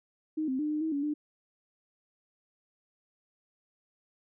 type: tone with pitch steps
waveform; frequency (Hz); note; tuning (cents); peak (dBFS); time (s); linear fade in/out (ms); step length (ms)
sine; 311.2 / 261.3 / 301.3 / 303.3 / 318.9 / 283.5 / 298.4; D#4 / C4 / D4 / D#4 / D#4 / C#4 / D4; 0 / -2 / +44 / -44 / +43 / +39 / +28; -28; 0.37-1.14; 10; 110
effects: none